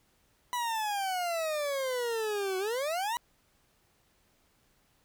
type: exponential two-way sweep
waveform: 40% pulse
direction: down then up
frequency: 991 to 370 to 991 Hz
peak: -29 dBFS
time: 0.53-3.17 s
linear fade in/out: 0 ms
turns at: 2.58 s
effects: pink hiss -69 dBFS RMS until 5.04 s

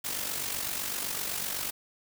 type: noise with amplitude modulation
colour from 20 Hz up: white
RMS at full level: -31 dBFS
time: 0.04-1.71 s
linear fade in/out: 10 ms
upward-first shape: sine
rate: 47.9 Hz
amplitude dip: 55%
effects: none

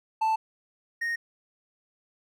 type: tone pair in turn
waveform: triangle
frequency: 882 / 1858.1 Hz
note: A5 / A#6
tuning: +4 / -6 cents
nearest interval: octave + minor second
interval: 1290 cents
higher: second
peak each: -20 / -25 dBFS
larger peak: first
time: 0.21-0.36 / 1.01-1.16 s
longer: neither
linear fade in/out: 10 ms
effects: none

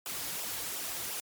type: noise with flanger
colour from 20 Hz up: white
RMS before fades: -37 dBFS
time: 0.06-1.2 s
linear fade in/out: 0 ms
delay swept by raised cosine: 0.46 to 5.26 ms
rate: 2.8 Hz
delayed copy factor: -0.65
effects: MP3 96 kbps

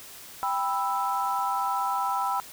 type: chord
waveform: sine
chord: E minor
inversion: first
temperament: just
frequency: 791.1 / 988.9 / 1318.5 Hz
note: G5 / B5 / E6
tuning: +16 / +2 / 0 cents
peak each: -29 / -28 / -30 dBFS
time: 0.43-2.4 s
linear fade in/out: 0 ms
effects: white hiss -45 dBFS RMS until 2.52 s

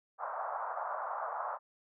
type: band-pass noise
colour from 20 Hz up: white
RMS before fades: -38 dBFS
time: 0.18-1.59 s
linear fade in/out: 50 ms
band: 590 to 1300 Hz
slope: 48 dB/octave
effects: none

